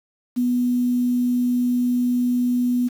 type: tone with quantisation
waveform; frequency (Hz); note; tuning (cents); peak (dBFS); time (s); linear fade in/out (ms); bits
sine; 245.9; B3; -7; -17; 0.36-2.89; 20; 7
effects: none